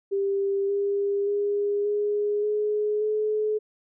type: tone with pitch steps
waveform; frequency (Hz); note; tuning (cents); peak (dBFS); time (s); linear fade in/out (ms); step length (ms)
sine; 395.4 / 401.6 / 407.9 / 414.3 / 420.9 / 427.5; G4 / G4 / G#4 / G#4 / G#4 / A4; +15 / +42 / -31 / -4 / +23 / -50; -22; 0.11-3.59; 20; 580
effects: none